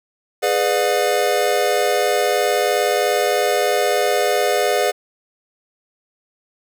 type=chord; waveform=square; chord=G# diminished seventh; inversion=none; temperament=just; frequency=415.3 / 498.4 / 598 / 717.6 Hz; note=G#4 / B4 / D5 / F5; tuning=0 / +16 / +31 / +47 cents; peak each=-22 dBFS; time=0.42-4.92 s; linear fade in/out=20 ms; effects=none